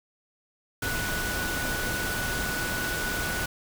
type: tone in noise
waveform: sine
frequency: 1476 Hz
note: F#6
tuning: 5 cents flat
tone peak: -31 dBFS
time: 0.82-3.46 s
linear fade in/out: 5 ms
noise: pink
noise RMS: -31 dBFS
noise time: 0.82-3.46 s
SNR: -3 dB
effects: none